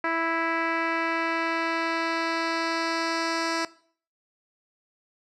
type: tone with low-pass filter sweep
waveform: 10% pulse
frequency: 329.6 Hz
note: E4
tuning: in tune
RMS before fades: -27 dBFS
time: 0.04-3.65 s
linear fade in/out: 2 ms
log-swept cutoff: 2000 to 5900 Hz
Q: 1.6
effects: noise-tail reverb RT60 0.5 s tail -19 dB re dry